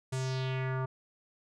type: tone with low-pass filter sweep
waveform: square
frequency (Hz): 130.7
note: C3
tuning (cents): -1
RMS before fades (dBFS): -33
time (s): 0.12-0.86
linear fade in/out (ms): 10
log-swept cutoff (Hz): 8900 to 1100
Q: 2.6
effects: none